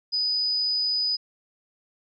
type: tone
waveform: sine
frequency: 4978 Hz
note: D#8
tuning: in tune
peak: -22 dBFS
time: 0.12-1.17 s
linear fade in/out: 20 ms
effects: none